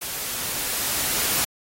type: noise with level ramp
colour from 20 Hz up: white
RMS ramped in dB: -31 to -22 dBFS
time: 0.01-1.45 s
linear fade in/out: 10 ms
effects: AAC 48 kbps